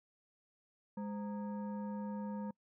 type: tone with frequency modulation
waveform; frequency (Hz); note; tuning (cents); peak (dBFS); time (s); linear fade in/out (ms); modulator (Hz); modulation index
sine; 206; G#3; -14; -38; 0.97-2.51; 5; 722; 0.62
effects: noise-tail reverb RT60 0.1 s tail -26 dB re dry